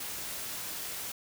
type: noise with amplitude modulation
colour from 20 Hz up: white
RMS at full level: -37 dBFS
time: 0-1.12 s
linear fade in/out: 5 ms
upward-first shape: sine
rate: 240 Hz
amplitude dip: 30%
effects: none